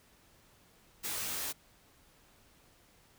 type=noise with comb filter; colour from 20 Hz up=white; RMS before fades=-37 dBFS; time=1.03-1.53 s; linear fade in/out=20 ms; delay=19 ms; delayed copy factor=+1; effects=pink hiss -64 dBFS RMS until 3.18 s